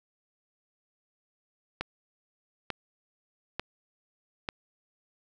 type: click train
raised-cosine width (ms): 0.3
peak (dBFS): -15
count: 4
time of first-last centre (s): 1.81-4.489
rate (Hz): 1.12
effects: none